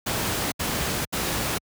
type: noise bursts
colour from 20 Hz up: pink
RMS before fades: -26 dBFS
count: 3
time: 0.06-1.584 s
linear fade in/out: 10 ms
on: 460 ms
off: 72 ms
effects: high-pass 60 Hz 12 dB/octave